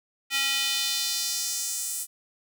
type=tone with high-pass filter sweep; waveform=square; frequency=274.4 Hz; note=C#4; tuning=17 cents flat; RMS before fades=-28 dBFS; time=0.3-2.07 s; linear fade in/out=50 ms; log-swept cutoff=2400 to 8900 Hz; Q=1.7; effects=none